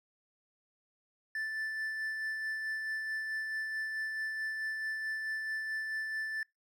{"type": "tone with tremolo", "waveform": "triangle", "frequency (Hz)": 1760, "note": "A6", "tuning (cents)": 0, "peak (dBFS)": -31, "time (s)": [1.35, 6.43], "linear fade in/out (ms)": 2, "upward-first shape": "sine", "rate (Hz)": 4.6, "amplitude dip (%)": 30, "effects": ["noise-tail reverb RT60 0.2 s tail -26 dB re dry"]}